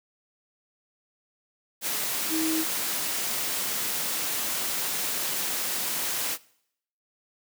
sine tone in noise, 319.8 Hz, D#4, 48 cents sharp, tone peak -25 dBFS, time 2.29-2.65 s, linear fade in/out 50 ms, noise white, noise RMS -29 dBFS, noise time 1.81-6.38 s, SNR +1 dB, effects noise-tail reverb RT60 0.7 s tail -22 dB re dry + high-pass 150 Hz 12 dB/octave

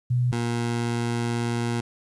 sine / 20% pulse tone pair in turn, 123.47 / 118.24 Hz, B2 / A#2, 0 / +25 cents, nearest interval minor second, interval 75 cents, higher first, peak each -19 dBFS, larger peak neither, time 0.1-0.32 / 0.32-1.81 s, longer second, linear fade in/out 10 ms, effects resampled to 24000 Hz + 10-bit

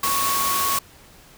sine tone in noise, 1108.7 Hz, C#6, in tune, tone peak -22 dBFS, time 0.03-0.79 s, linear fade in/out 5 ms, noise white, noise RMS -24 dBFS, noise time 0.03-0.79 s, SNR -1 dB, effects pink hiss -49 dBFS RMS until 1.37 s

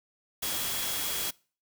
sine tone in noise, 3322 Hz, G#7, in tune, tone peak -39 dBFS, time 0.42-1.31 s, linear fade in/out 10 ms, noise white, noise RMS -32 dBFS, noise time 0.42-1.31 s, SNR -10 dB, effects noise-tail reverb RT60 0.4 s tail -24 dB re dry

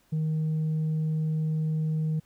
sine tone with tanh clipping, 156.6 Hz, D#3, 11 cents sharp, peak -25 dBFS, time 0.12-2.2 s, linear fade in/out 10 ms, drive 1 dB, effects pink hiss -65 dBFS RMS until 2.25 s

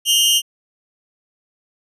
sawtooth tone pair together, 2852 / 3123 Hz, F7 / G7, +36 / -7 cents, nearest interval major second, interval 157 cents, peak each -12 dBFS, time 0.05-0.42 s, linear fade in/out 50 ms, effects resampled to 32000 Hz

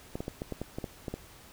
clicks, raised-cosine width 2 ms, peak -21 dBFS, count 10, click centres 0.155 / 0.205 / 0.281 / 0.419 / 0.523 / 0.616 / 0.785 / 0.842 / 1.082 / 1.14 s, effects pink hiss -53 dBFS RMS until 1.52 s

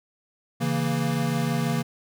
square chord, A# diminished, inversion first, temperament equal, 138.59 / 164.81 / 233.1 Hz, C#3 / E3 / A#3, 0 / 0 / 0 cents, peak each -28 dBFS, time 0.6-1.83 s, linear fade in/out 20 ms, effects none

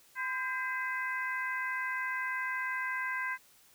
harmonic tone with a mistuned harmonic, 510 Hz, C5, 44 cents flat, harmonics 2 / 3 / 4 / 5, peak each -38 / -35 / -37 / -47 dBFS, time 0.15-3.38 s, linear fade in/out 50 ms, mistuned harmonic 3, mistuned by +62 cents, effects white hiss -62 dBFS RMS until 3.74 s

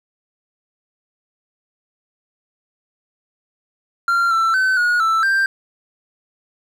triangle tone with pitch steps, 1382 / 1337 / 1525 / 1447 / 1325 / 1577 Hz, F6 / E6 / G6 / F#6 / E6 / G6, -19 / +24 / -48 / -39 / +9 / +10 cents, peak -12 dBFS, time 4.08-5.46 s, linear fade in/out 2 ms, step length 230 ms, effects none

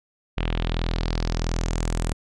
sawtooth tone with low-pass filter sweep, 41.46 Hz, E1, 11 cents sharp, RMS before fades -25 dBFS, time 0.37-2.13 s, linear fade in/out 10 ms, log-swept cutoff 2900 to 8900 Hz, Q 2.9, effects none

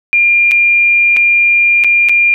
sine tone with dropouts, 2400 Hz, D7, 37 cents sharp, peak -6 dBFS, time 0.13-2.34 s, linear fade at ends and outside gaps 0 ms, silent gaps 0.512-0.517 / 1.165-1.169 / 1.838-1.845 / 2.087-2.094 s, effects none

